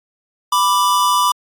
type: tone pair together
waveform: square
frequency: 988.9 / 1176 Hz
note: B5 / D6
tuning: +2 / +2 cents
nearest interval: minor third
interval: 300 cents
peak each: -16 dBFS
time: 0.52-1.32 s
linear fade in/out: 5 ms
effects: AAC 64 kbps